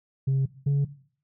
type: tone pair in turn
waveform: sine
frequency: 134.8 / 141.18 Hz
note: C#3 / C#3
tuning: -48 / +32 cents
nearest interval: minor second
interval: 80 cents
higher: second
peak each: -18 / -17 dBFS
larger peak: second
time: 0.27-0.46 / 0.66-0.85 s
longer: neither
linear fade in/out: 10 ms
effects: noise-tail reverb RT60 0.5 s tail -17 dB re dry + tanh soft clip ceiling -19 dBFS